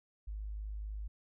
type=tone; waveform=sine; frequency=52 Hz; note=G#1; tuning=3 cents sharp; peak=-38 dBFS; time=0.27-1.08 s; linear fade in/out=10 ms; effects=none